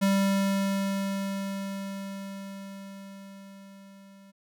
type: tone with level ramp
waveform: square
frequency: 196 Hz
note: G3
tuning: in tune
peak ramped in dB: -21 to -51 dBFS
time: 0.01-4.32 s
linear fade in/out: 20 ms
effects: none